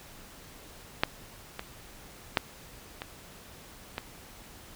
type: clicks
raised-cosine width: 0.3 ms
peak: -6 / -19 / -6 / -19 / -16 dBFS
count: 5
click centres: 1.035 / 1.594 / 2.372 / 3.019 / 3.981 s
effects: pink hiss -50 dBFS RMS until 4.75 s